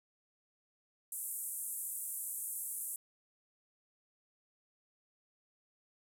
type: band-pass noise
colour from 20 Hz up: pink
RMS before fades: -41 dBFS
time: 1.12-2.96 s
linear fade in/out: 2 ms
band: 8300 to 14000 Hz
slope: 48 dB/octave
effects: none